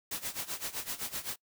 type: noise with tremolo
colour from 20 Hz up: white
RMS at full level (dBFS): -35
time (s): 0.11-1.36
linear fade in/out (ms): 5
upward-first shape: sine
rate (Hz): 7.8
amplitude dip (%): 85
effects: noise-tail reverb RT60 0.1 s tail -23 dB re dry